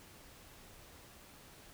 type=silence; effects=pink hiss -57 dBFS RMS until 1.73 s